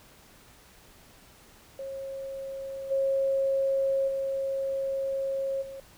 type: tone with level steps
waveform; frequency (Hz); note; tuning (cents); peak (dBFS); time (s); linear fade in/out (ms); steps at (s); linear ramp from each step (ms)
sine; 542; C#5; -39; -34 / -23 / -27 / -38; 1.79-5.8; 2; 2.9 / 4.07 / 5.61; 20
effects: pink hiss -55 dBFS RMS until 5.97 s